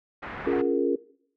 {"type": "low-pass noise", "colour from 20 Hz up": "white", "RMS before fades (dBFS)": -37, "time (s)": [0.22, 0.62], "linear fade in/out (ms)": 10, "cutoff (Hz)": 1900, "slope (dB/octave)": 24}
{"type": "chord", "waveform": "sine", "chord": "Bb minor seventh", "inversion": "first", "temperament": "equal", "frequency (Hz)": [277.2, 349.2, 415.3, 466.2], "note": ["Db4", "F4", "Ab4", "Bb4"], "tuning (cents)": [0, 0, 0, 0], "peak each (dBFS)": -27, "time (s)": [0.46, 0.96], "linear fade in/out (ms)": 10}
{"type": "tone with exponential decay", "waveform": "sine", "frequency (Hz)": 735, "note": "F#5", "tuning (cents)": -12, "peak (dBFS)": -31, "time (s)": [0.53, 0.96], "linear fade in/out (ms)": 2, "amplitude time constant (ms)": 93}
{"effects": ["noise-tail reverb RT60 0.6 s tail -19 dB re dry"]}